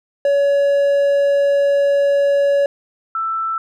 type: tone pair in turn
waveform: triangle / sine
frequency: 564 / 1327.2 Hz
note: C#5 / E6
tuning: +30 / +11 cents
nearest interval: octave + minor third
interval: 1481 cents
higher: second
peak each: -10 / -18 dBFS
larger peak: first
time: 0.25-2.66 / 3.15-3.58 s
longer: first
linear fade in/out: 2 ms
effects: none